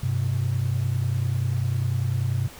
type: tone pair together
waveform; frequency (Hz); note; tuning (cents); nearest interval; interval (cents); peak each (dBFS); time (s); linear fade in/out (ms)
sine; 98.6 / 128.71; G2 / C3; +11 / -28; perfect fourth; 461; -24 / -23; 0.03-2.48; 5
effects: tanh soft clip ceiling -15 dBFS + pink hiss -44 dBFS RMS until 2.59 s